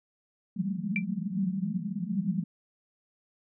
white band-pass noise, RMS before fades -31 dBFS, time 0.56-2.44 s, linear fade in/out 10 ms, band 170 to 210 Hz, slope 96 dB/octave
sine tone with exponential decay, 2349 Hz, D7, in tune, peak -22 dBFS, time 0.96-1.04 s, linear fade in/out 1 ms, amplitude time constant 16 ms
effects none

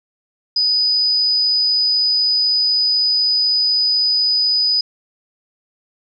sine tone, 4978 Hz, D#8, in tune, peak -13 dBFS, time 0.56-4.81 s, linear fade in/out 5 ms, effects none

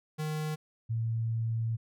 square / sine tone pair in turn, 154.2 / 113.68 Hz, D#3 / A#2, -15 / -43 cents, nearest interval perfect fourth, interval 528 cents, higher first, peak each -32 / -28 dBFS, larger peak second, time 0.18-0.56 / 0.89-1.77 s, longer second, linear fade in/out 20 ms, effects none

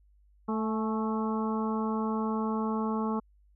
harmonic tone with a mistuned harmonic, 220 Hz, A3, in tune, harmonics 1 / 2 / 3 / 4 / 5 / 6, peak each -29 / -35 / -44 / -37 / -37 / -43 dBFS, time 0.48-3.2 s, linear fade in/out 10 ms, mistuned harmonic 4, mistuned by -36 cents, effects added 50 Hz sine -59 dBFS peak until 3.55 s

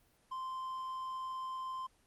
triangle tone, 1041 Hz, C6, 9 cents flat, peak -36 dBFS, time 0.31-1.87 s, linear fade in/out 10 ms, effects pink hiss -70 dBFS RMS until 2.06 s + Opus 24 kbps

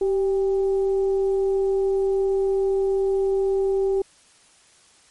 sine tone with frequency modulation, 387.8 Hz, G4, 19 cents flat, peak -18 dBFS, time 0.01-4.02 s, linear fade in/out 5 ms, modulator 409 Hz, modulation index 0.24, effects white hiss -55 dBFS RMS until 5.1 s + MP3 48 kbps

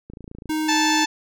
click train, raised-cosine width 3 ms, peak -25 dBFS, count 12, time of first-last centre 0.1-0.493 s, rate 28 Hz
square tone, 311.1 Hz, D#4, in tune, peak -22 dBFS, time 0.49-1.05 s, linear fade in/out 10 ms
harmonic tone, 877 Hz, A5, 6 cents flat, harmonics 1 / 2 / 3 / 4 / 5 / 6 / 7 / 8, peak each -22 / -25 / -27 / -28 / -29 / -30 / -30 / -31 dBFS, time 0.68-1.06 s, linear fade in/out 10 ms
effects none

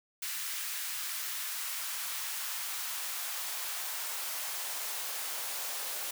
white noise with high-pass filter sweep, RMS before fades -37 dBFS, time 0.22-6.11 s, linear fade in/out 5 ms, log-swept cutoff 1600 to 530 Hz, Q 1.1, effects none

